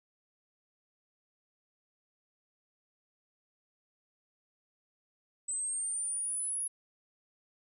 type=linear sweep; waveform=sine; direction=up; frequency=8010 to 10548 Hz; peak=-32 dBFS; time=5.48-6.68 s; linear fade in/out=10 ms; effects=none